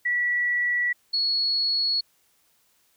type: tone pair in turn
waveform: sine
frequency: 1946 / 4358 Hz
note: B6 / C#8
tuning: -26 / -30 cents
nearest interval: octave + major second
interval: 1396 cents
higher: second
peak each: -21 dBFS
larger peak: neither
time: 0.05-0.93 / 1.13-2.01 s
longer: neither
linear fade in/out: 10 ms
effects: white hiss -65 dBFS RMS until 2.96 s